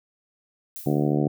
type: noise with exponential decay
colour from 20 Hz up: violet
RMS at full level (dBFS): -35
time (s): 0.76-1.22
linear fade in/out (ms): 0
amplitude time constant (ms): 100
type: harmonic tone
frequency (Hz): 73.42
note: D2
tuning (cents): 0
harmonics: 2 / 3 / 4 / 5 / 6 / 7 / 8 / 9 / 10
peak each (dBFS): -24 / -27 / -25 / -28 / -32 / -34 / -37 / -36 / -36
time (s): 0.86-1.28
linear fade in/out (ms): 5
effects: none